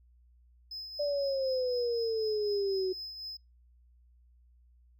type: tone with tremolo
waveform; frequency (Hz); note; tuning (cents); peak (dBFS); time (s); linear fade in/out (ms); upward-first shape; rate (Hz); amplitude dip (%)
triangle; 5100; D#8; +42; -36; 0.71-3.37; 5; triangle; 4; 50
type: exponential sweep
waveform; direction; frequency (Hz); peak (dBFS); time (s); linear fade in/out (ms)
sine; down; 590 to 370; -28; 0.99-2.93; 10
effects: noise-tail reverb RT60 0.2 s tail -25 dB re dry + added 60 Hz sine -59 dBFS peak until 4.99 s